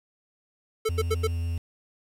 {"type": "tone bursts", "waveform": "square", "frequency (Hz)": 440, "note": "A4", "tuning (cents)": 0, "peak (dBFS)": -23, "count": 4, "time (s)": [0.85, 1.274], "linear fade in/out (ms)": 10, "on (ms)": 43, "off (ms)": 84}
{"type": "tone with vibrato", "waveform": "triangle", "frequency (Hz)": 84.3, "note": "E2", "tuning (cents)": 39, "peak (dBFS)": -24, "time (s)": [0.89, 1.58], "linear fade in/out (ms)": 5, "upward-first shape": "sine", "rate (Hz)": 7.5, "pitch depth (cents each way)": 8}
{"effects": ["resampled to 32000 Hz", "8-bit"]}